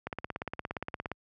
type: click train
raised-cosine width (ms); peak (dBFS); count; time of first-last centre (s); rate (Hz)
0.5; -19; 19; 0.07-1.117; 17.2
effects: high-pass 60 Hz 12 dB/octave